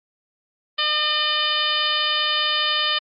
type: harmonic tone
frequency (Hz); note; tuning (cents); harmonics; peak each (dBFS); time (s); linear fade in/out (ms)
605; D#5; -49; 1 / 2 / 3 / 4 / 5 / 6 / 7 / 8; -34 / -26 / -27 / -30 / -22 / -25 / -32 / -30; 0.78-2.99; 10
effects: MP3 32 kbps